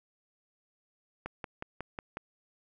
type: click train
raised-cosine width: 0.5 ms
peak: -22 dBFS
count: 6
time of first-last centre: 1.26-2.171 s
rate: 5.49 Hz
effects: none